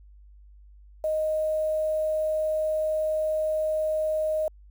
sine tone with quantisation, 622.3 Hz, D#5, in tune, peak -23 dBFS, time 1.04-4.48 s, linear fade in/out 2 ms, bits 8, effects added 50 Hz sine -48 dBFS peak until 4.7 s

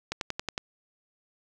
click train, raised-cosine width 0.2 ms, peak -13 dBFS, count 6, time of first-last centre 0.12-0.579 s, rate 10.9 Hz, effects none

